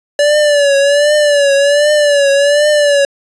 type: tone with vibrato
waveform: square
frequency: 577 Hz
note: D5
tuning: 31 cents flat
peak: -8 dBFS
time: 0.19-3.05 s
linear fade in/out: 2 ms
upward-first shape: triangle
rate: 1.3 Hz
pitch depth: 77 cents each way
effects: resampled to 22050 Hz + 7-bit